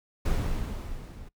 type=noise with level ramp; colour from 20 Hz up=brown; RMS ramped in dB=-24 to -44 dBFS; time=0.25-1.29 s; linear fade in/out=10 ms; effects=noise-tail reverb RT60 0.1 s tail -21 dB re dry